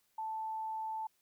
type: tone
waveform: sine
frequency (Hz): 880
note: A5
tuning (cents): 0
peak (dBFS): -36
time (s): 0.18-1.07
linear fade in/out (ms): 5
effects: white hiss -75 dBFS RMS until 1.21 s